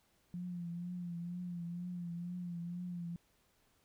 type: tone with vibrato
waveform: sine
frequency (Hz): 174.61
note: F3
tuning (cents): 0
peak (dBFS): -39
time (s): 0.34-3.16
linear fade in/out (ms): 0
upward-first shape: triangle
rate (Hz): 2.1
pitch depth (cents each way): 53
effects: pink hiss -73 dBFS RMS until 3.84 s